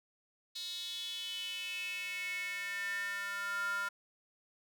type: tone with high-pass filter sweep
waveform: square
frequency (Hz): 200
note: G3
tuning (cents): +35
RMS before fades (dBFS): -39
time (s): 0.55-3.89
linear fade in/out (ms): 10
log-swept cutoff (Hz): 4000 to 1300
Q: 7.2
effects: none